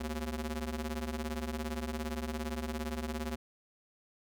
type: ring-modulated tone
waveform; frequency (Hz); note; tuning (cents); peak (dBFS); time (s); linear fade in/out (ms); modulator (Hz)
sawtooth; 153.4; D#3; -24; -28; 0-3.36; 10; 85.4
effects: none